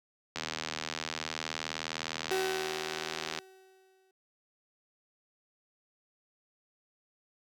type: click train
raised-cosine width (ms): 0.2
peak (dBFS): -16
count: 242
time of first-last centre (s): 0.36-3.388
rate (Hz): 79.6
type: tone with exponential decay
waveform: 35% pulse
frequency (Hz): 378.6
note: F#4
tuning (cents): +40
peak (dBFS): -26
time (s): 2.31-4.11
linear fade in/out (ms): 2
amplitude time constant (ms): 390
effects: high-pass 150 Hz 12 dB/octave